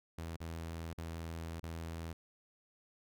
sawtooth tone with dropouts, 82.41 Hz, E2, in tune, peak -37 dBFS, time 0.18-2.13 s, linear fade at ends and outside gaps 5 ms, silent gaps 0.365-0.403 / 0.933-0.979 / 1.599-1.63 s, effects none

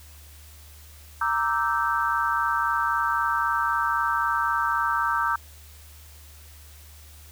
sine chord, E half-diminished seventh, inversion second, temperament equal with one note detuned, 932.3 / 1174.7 / 1318.5 / 1554.5 Hz, Bb5 / D6 / E6 / G6, 0 / 0 / 0 / -15 cents, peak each -27 dBFS, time 1.21-5.36 s, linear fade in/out 5 ms, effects added 75 Hz sine -46 dBFS peak until 7.31 s + white hiss -51 dBFS RMS until 7.31 s

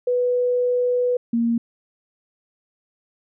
sine tone pair in turn, 493.4 / 232.9 Hz, B4 / A#3, -2 / -1 cents, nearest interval octave + minor second, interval 1299 cents, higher first, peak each -17 dBFS, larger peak neither, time 0.07-1.17 / 1.33-1.58 s, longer first, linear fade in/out 5 ms, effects none

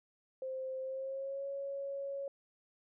sine tone with pitch glide, 523.3 to 554.4 Hz, C5 to C#5, 0 to 0 cents, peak -37 dBFS, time 0.42-2.28 s, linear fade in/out 2 ms, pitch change +100 cents, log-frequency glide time 0.81-1.46 s, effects none

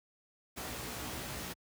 pink noise with comb filter, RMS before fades -41 dBFS, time 0.56-1.54 s, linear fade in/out 20 ms, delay 16 ms, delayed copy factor +0.65, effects high-pass 60 Hz 12 dB/octave

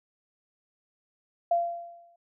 sine tone with exponential decay, 687 Hz, F5, 29 cents flat, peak -19 dBFS, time 1.51-2.16 s, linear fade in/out 5 ms, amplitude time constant 140 ms, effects none

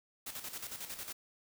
white noise with tremolo, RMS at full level -42 dBFS, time 0.26-1.13 s, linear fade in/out 10 ms, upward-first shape square, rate 11 Hz, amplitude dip 60%, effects none

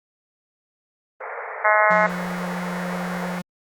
pink band-pass noise, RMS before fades -32 dBFS, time 1.2-3.39 s, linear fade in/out 5 ms, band 440 to 2200 Hz, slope 96 dB/octave
harmonic tone, 212.5 Hz, G#3, 40 cents sharp, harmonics 3 / 4 / 5 / 6 / 7 / 8 / 9 / 10, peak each -20 / -21 / -22 / -23 / -23 / -24 / -25 / -25 dBFS, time 1.64-2.07 s, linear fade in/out 10 ms
45% pulse tone, 178.8 Hz, F3, 41 cents sharp, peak -27 dBFS, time 1.9-3.42 s, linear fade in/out 10 ms
effects Opus 24 kbps

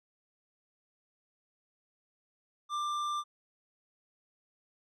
sine tone with tanh clipping, 1186 Hz, D6, 17 cents sharp, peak -33 dBFS, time 2.69-3.24 s, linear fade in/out 50 ms, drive 12 dB, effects none

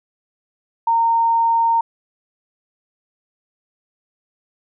sine tone, 920 Hz, A#5, 23 cents flat, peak -13 dBFS, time 0.87-1.81 s, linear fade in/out 5 ms, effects none

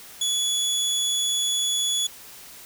25% pulse tone, 3406 Hz, G#7, 43 cents sharp, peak -18 dBFS, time 0.21-2.07 s, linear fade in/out 5 ms, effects white hiss -44 dBFS RMS until 2.65 s

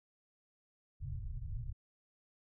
pink low-pass noise, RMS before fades -41 dBFS, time 1-1.73 s, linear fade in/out 10 ms, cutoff 140 Hz, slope 96 dB/octave, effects none

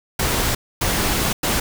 pink noise bursts at uneven times, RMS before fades -20 dBFS, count 3, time 0.19-0.55 / 0.81-1.33 / 1.43-1.6 s, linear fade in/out 5 ms, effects none

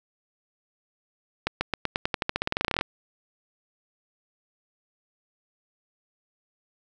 accelerating click train, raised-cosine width 0.3 ms, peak -8 dBFS, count 22, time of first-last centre 1.47-2.811 s, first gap 140 ms, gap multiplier 0.91, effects none

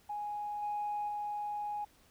sine tone with level steps, 830.6 Hz, G#5, in tune, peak -35 / -32 / -34 dBFS, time 0.09-1.85 s, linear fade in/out 10 ms, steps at 0.62 / 1.08 s, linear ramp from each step 10 ms, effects tanh soft clip ceiling -29 dBFS + pink hiss -65 dBFS RMS until 2.1 s

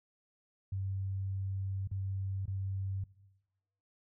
sine tone with dropouts, 96.6 Hz, G2, 25 cents flat, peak -33 dBFS, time 0.72-3.04 s, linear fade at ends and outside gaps 5 ms, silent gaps 1.875-1.913 / 2.457-2.478 s, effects noise-tail reverb RT60 1.0 s tail -20 dB re dry

